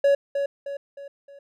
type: tone with echo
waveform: triangle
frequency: 561 Hz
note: C#5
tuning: 21 cents sharp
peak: -13 dBFS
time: 0.04-0.15 s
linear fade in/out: 5 ms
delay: 310 ms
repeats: 4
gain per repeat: -7 dB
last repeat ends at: 1.39 s
effects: none